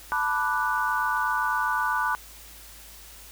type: chord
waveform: sine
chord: B minor seventh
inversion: third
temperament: equal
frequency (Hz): 880 / 987.8 / 1174.7 / 1480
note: A5 / B5 / D6 / F#6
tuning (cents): 0 / 0 / 0 / 0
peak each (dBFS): -30 / -28 / -29 / -27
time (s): 0.12-2.15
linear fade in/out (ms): 0
effects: added 53 Hz sine -50 dBFS peak until 3.31 s + white hiss -47 dBFS RMS until 3.31 s